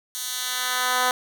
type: tone with high-pass filter sweep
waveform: 10% pulse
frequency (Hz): 251.6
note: B3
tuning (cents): +32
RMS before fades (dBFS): -25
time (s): 0.15-1.11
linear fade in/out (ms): 0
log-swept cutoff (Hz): 5500 to 720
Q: 0.74
effects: none